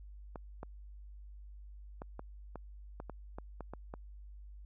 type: clicks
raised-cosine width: 1 ms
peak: -29 dBFS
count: 11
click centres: 0.358 / 0.631 / 2.019 / 2.194 / 2.557 / 3.001 / 3.097 / 3.385 / 3.607 / 3.736 / 3.939 s
effects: added 50 Hz sine -48 dBFS peak until 4.65 s